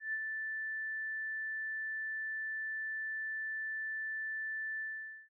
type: tone with ADSR envelope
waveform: sine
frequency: 1760 Hz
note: A6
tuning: in tune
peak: -32 dBFS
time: 0-5.29 s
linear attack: 130 ms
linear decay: 48 ms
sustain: -4 dB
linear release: 490 ms
effects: none